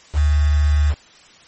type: tone with quantisation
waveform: sine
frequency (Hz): 73.9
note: D2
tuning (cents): +11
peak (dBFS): -12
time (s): 0.13-0.95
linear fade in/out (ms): 50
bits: 5
effects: white hiss -47 dBFS RMS until 1.47 s + MP3 32 kbps